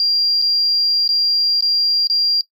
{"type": "tone with dropouts", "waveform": "triangle", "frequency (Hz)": 4768, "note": "D8", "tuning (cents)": 25, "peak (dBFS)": -10, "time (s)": [0, 2.41], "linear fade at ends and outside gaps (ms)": 1, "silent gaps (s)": [[0.417, 0.422], [1.077, 1.09], [1.608, 1.624], [2.071, 2.099]], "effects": ["noise-tail reverb RT60 0.1 s tail -22 dB re dry", "tanh soft clip ceiling -12 dBFS"]}